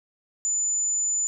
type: tone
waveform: sine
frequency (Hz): 7010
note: A8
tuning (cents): -7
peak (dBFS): -22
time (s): 0.45-1.27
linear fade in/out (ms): 0
effects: none